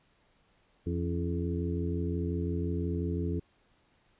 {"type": "harmonic tone with a mistuned harmonic", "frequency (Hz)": 85.7, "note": "F2", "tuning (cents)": -32, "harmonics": [1, 2, 3, 4, 5], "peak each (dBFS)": [-32, -35, -37, -38, -39], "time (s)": [0.86, 3.4], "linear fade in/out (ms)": 10, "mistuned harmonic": 3, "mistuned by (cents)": 85, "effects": ["pink hiss -68 dBFS RMS until 4.19 s", "resampled to 8000 Hz"]}